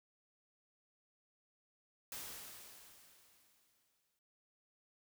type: noise with exponential decay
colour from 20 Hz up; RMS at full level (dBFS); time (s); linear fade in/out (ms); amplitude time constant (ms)
white; -45; 2.12-4.19; 1; 450
effects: none